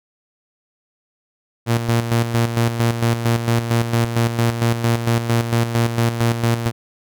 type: tone with tremolo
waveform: sawtooth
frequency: 116.7 Hz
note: A#2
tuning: 2 cents sharp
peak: -10 dBFS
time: 1.66-6.72 s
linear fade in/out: 50 ms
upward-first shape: square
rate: 4.4 Hz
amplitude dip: 60%
effects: none